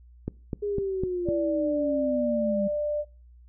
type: click train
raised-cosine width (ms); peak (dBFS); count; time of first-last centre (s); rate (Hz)
3; -16; 5; 0.28-1.288; 3.97
type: linear sweep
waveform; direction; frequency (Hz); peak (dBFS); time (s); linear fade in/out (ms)
sine; down; 415.3 to 196.5; -26; 0.62-2.68; 10
type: tone with pitch glide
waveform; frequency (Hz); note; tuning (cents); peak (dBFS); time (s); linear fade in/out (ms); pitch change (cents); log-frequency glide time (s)
sine; 584 to 593.2; D5 to D5; -10 to +17; -25; 1.25-3.05; 50; +27; 1.39-1.99
effects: noise-tail reverb RT60 0.4 s tail -23 dB re dry + added 60 Hz sine -49 dBFS peak until 3.48 s